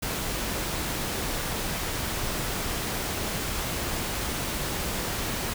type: noise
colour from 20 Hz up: pink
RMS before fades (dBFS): -30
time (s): 0.02-5.54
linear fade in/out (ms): 10
effects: none